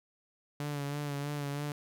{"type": "tone with vibrato", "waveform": "sawtooth", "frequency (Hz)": 144.2, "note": "D3", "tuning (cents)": -31, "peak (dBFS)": -30, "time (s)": [0.6, 1.72], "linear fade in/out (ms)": 2, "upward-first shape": "sine", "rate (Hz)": 3.1, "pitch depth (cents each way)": 35, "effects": []}